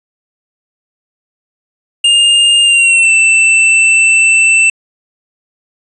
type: tone with pitch glide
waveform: square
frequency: 2818 to 2668 Hz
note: F7 to E7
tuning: +15 to +20 cents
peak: -6 dBFS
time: 2.04-4.7 s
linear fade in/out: 5 ms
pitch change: -95 cents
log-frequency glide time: 2.62-3.12 s
effects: resampled to 22050 Hz